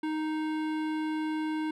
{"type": "tone with hard clipping", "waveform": "sine", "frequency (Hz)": 311.1, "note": "D#4", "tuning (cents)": 0, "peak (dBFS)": -31, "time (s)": [0.03, 1.71], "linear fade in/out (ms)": 5, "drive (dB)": 16, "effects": []}